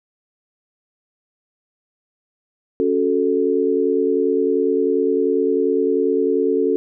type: chord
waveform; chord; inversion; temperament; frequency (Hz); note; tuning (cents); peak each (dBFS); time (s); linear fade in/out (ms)
sine; F# minor; second; equal; 277.2 / 370 / 440; C#4 / F#4 / A4; 0 / 0 / 0; -21 / -20 / -18; 2.8-6.76; 0
effects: none